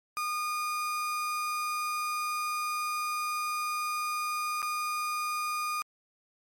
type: tone with dropouts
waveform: 35% pulse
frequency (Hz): 1222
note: D#6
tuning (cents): -32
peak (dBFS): -28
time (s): 0.17-5.82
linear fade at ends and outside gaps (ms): 0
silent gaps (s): 4.619-4.627
effects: MP3 64 kbps